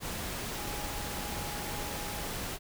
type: tone in noise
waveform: sine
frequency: 828 Hz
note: G#5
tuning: 5 cents flat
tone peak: -44 dBFS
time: 0.55-2.31 s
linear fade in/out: 50 ms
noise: pink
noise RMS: -37 dBFS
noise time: 0-2.59 s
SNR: -10 dB
effects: none